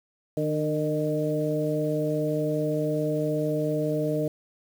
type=harmonic tone with a mistuned harmonic; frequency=152.9 Hz; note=D#3; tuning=30 cents flat; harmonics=1 / 2 / 3 / 4; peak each=-29 / -29 / -29 / -29 dBFS; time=0.37-4.28 s; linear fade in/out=2 ms; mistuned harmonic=2; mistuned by=-26 cents; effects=8-bit